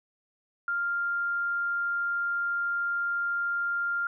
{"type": "tone", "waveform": "sine", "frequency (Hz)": 1396.9, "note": "F6", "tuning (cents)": 0, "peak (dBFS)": -26, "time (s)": [0.68, 4.07], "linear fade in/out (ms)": 2, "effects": []}